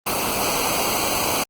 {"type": "noise with comb filter", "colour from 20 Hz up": "pink", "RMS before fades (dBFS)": -22, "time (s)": [0.06, 1.44], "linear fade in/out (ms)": 10, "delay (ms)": 0.56, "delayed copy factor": -0.85, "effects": ["Opus 24 kbps"]}